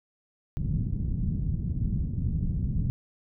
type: low-pass noise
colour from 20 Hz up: white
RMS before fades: -28 dBFS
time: 0.57-2.9 s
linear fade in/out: 0 ms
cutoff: 170 Hz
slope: 24 dB/octave
effects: none